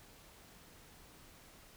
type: silence
effects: pink hiss -59 dBFS RMS until 1.76 s